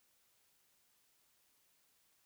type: silence
effects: white hiss -74 dBFS RMS until 2.25 s